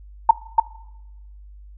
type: tone with echo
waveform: sine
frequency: 900 Hz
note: A5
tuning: 39 cents sharp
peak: -5 dBFS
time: 0.29-0.31 s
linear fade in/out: 5 ms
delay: 290 ms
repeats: 1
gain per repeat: -3 dB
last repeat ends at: 0.6 s
effects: noise-tail reverb RT60 0.9 s tail -19 dB re dry + added 50 Hz sine -40 dBFS peak until 1.77 s